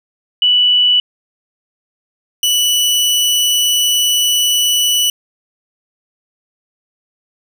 sine / sawtooth tone pair in turn, 2961 / 2961 Hz, F#7 / F#7, +1 / +1 cents, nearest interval unison, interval 0 cents, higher neither, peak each -8 dBFS, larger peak neither, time 0.42-1 / 2.43-5.1 s, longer second, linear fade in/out 2 ms, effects none

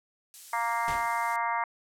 violet noise, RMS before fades -39 dBFS, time 0.34-1.36 s, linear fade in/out 0 ms
harmonic tone, 233.1 Hz, A#3, in tune, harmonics 3 / 4 / 5 / 6 / 7 / 8 / 9, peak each -35 / -29 / -33 / -41 / -40 / -41 / -36 dBFS, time 0.53-1.64 s, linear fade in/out 2 ms
pink noise with exponential decay, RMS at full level -34 dBFS, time 0.88-1.22 s, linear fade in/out 0 ms, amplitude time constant 72 ms
effects low-pass 9000 Hz 12 dB/octave

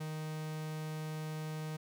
45% pulse tone, 155.56 Hz, D#3, in tune, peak -38 dBFS, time 0-1.77 s, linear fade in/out 10 ms, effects none

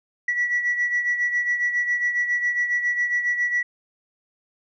sine beating tone pair, 1944 / 1951.3 Hz, B6 / B6, -28 / -21 cents, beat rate 7.3 Hz, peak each -20 / -27 dBFS, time 0.28-3.63 s, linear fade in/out 5 ms, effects tanh soft clip ceiling -15 dBFS

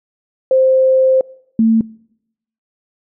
sine tone pair in turn, 523.3 / 224.4 Hz, C5 / A3, 0 / +34 cents, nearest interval octave + minor third, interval 1466 cents, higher first, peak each -8 dBFS, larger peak neither, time 0.51-1.21 / 1.59-1.81 s, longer first, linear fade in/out 2 ms, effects noise-tail reverb RT60 0.8 s tail -24 dB re dry

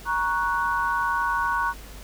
sine chord, F# major, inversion first, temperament equal with one note detuned, 941 / 1108.7 / 1480 Hz, A#5 / C#6 / F#6, +16 / 0 / 0 cents, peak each -26 dBFS, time 0.05-1.74 s, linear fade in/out 50 ms, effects added 50 Hz sine -41 dBFS peak until 2.03 s + pink hiss -45 dBFS RMS until 2.03 s

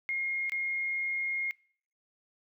sine tone with dropouts, 2141 Hz, C7, 39 cents sharp, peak -29 dBFS, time 0.09-1.51 s, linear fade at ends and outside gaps 0 ms, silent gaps 0.496-0.52 s, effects noise-tail reverb RT60 0.6 s tail -25 dB re dry

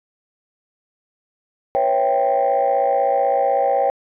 sine chord, C# half-diminished seventh, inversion third, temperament equal with one note detuned, 493.9 / 549.9 / 659.3 / 784 Hz, B4 / C#5 / E5 / G5, 0 / -14 / 0 / 0 cents, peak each -23 / -18 / -23 / -17 dBFS, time 1.75-3.9 s, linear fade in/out 0 ms, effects tanh soft clip ceiling -9 dBFS

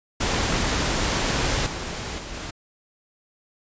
pink noise with level steps, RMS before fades -23 / -31 / -35 / -33 dBFS, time 0.2-2.51 s, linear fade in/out 10 ms, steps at 1.66 / 2.18 / 2.34 s, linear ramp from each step 5 ms, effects resampled to 16000 Hz

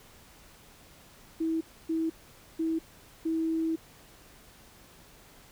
sine tone bursts at uneven times, 324 Hz, E4, 30 cents flat, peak -26 dBFS, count 4, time 1.4-1.61 / 1.89-2.1 / 2.59-2.79 / 3.25-3.76 s, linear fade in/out 10 ms, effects pink hiss -55 dBFS RMS until 5.51 s

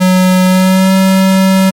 square tone with pitch glide, 184.6 to 190.45 Hz, F#3 to G3, -4 to -50 cents, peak -6 dBFS, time 0-1.71 s, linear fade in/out 20 ms, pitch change +54 cents, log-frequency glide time 0.46-0.93 s, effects MP3 64 kbps

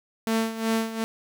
sawtooth tone with tremolo, 224.2 Hz, A3, 33 cents sharp, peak -17 dBFS, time 0.27-1.04 s, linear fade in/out 0 ms, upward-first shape sine, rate 2.7 Hz, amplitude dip 75%, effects none

